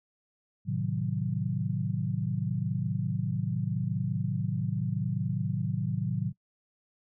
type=chord; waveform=sine; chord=A diminished seventh; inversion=none; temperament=equal; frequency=110 / 130.81 / 155.56 / 185 Hz; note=A2 / C3 / Eb3 / Gb3; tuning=0 / 0 / 0 / 0 cents; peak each=-33 dBFS; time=0.65-6.33 s; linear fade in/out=50 ms; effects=noise-tail reverb RT60 0.1 s tail -22 dB re dry